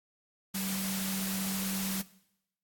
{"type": "tone in noise", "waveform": "sine", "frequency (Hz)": 191.6, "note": "G3", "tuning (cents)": -39, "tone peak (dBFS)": -34, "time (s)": [0.54, 2.02], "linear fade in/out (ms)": 10, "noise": "white", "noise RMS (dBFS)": -36, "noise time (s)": [0.54, 2.02], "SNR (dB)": -1, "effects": ["noise-tail reverb RT60 0.8 s tail -19 dB re dry", "AAC 64 kbps"]}